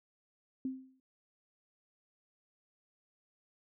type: tone with exponential decay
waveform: sine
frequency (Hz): 261.7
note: C4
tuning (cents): 0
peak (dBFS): -31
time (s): 0.65-1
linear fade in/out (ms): 2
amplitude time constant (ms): 74
effects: none